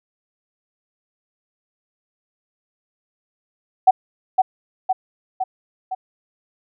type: tone with echo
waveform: sine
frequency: 752 Hz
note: F#5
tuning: 28 cents sharp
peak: -6 dBFS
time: 3.87-3.91 s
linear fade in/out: 10 ms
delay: 510 ms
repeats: 4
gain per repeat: -4 dB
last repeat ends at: 5.95 s
effects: none